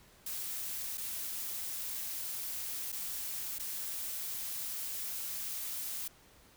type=noise with dropouts; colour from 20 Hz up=blue; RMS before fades=-39 dBFS; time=0.26-6.08 s; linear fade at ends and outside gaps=5 ms; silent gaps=0.974-0.978 / 2.92-2.925 / 3.585-3.595 s; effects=pink hiss -61 dBFS RMS until 6.56 s